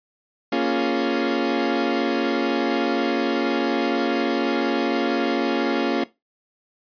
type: chord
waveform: 30% pulse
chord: Bb minor seventh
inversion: none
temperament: equal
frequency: 233.1 / 277.2 / 349.2 / 415.3 Hz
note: Bb3 / Db4 / F4 / Ab4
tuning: 0 / 0 / 0 / 0 cents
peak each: -23 / -21 / -22 / -27 dBFS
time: 0.52-6.04 s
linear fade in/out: 5 ms
effects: noise-tail reverb RT60 0.2 s tail -17 dB re dry + resampled to 11025 Hz